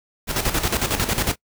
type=noise with tremolo; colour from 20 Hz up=pink; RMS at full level=-20 dBFS; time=0.27-1.36 s; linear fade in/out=50 ms; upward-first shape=square; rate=11 Hz; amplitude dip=65%; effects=noise-tail reverb RT60 0.1 s tail -24 dB re dry